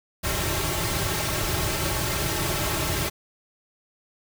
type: noise with comb filter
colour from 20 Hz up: pink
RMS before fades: -26 dBFS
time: 0.23-3.1 s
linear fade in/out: 20 ms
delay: 4.1 ms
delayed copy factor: -0.75
effects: none